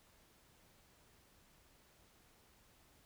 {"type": "silence", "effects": ["pink hiss -68 dBFS RMS until 3.05 s"]}